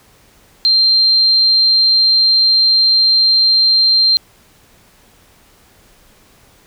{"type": "tone", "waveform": "sine", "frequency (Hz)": 4162, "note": "C8", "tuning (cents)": -10, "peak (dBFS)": -8, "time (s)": [0.65, 4.17], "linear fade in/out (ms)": 0, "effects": ["pink hiss -49 dBFS RMS until 6.66 s"]}